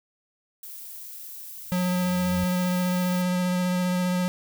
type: noise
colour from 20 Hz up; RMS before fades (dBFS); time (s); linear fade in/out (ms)
violet; -40; 0.63-3.22; 2
type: tone with exponential growth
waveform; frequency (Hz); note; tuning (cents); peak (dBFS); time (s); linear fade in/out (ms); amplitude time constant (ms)
triangle; 87.31; F2; 0; -26; 1.61-2.44; 0; 180
type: tone with vibrato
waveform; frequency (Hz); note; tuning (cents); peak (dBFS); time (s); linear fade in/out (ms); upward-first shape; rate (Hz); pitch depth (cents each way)
square; 180.7; F#3; -41; -23; 1.72-4.28; 0; square; 15; 9
effects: none